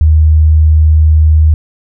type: tone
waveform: sine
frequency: 77.78 Hz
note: D#2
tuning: in tune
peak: -3 dBFS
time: 0.01-1.54 s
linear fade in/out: 0 ms
effects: none